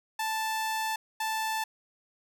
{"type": "tone bursts at uneven times", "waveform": "sawtooth", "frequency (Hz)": 880, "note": "A5", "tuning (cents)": 0, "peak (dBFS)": -25, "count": 2, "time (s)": [[0.19, 0.96], [1.2, 1.64]], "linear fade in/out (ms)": 5, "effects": []}